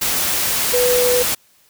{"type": "tone in noise", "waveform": "sine", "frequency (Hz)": 493.9, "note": "B4", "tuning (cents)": 0, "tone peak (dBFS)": -14, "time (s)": [0.73, 1.23], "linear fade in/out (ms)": 10, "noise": "white", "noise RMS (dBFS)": -19, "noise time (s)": [0.01, 1.35], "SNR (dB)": 2, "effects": ["white hiss -55 dBFS RMS until 1.69 s"]}